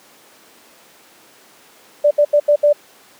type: tone bursts at uneven times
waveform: sine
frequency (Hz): 587.3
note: D5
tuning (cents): 0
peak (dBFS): -8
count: 5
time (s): 2.04-2.11 / 2.18-2.25 / 2.33-2.4 / 2.48-2.56 / 2.63-2.73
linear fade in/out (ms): 10
effects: pink hiss -47 dBFS RMS until 3.19 s + high-pass 300 Hz 12 dB/octave